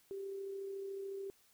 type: tone with amplitude modulation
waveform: sine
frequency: 392 Hz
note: G4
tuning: in tune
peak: -39 dBFS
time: 0.11-1.3 s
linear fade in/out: 0 ms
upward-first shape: sine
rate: 33.9 Hz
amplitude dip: 30%
effects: white hiss -69 dBFS RMS until 1.53 s